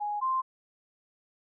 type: tone pair in turn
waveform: sine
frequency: 830.6 / 1046.5 Hz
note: G#5 / C6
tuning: 0 / 0 cents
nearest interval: major third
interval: 400 cents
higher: second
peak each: -29 / -25 dBFS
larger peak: second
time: 0-0.21 / 0.21-0.42 s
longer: neither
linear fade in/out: 20 ms
effects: none